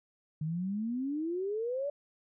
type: exponential sweep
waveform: sine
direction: up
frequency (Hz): 150.3 to 587.3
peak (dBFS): -31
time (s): 0.41-1.9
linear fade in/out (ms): 5
effects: none